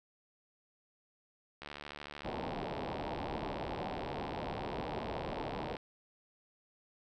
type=click train; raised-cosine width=0.3 ms; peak=-28 dBFS; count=305; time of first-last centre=1.62-5.767 s; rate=73.3 Hz
type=low-pass noise; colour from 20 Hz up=white; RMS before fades=-40 dBFS; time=2.24-5.77 s; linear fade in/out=20 ms; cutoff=950 Hz; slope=48 dB/octave
effects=none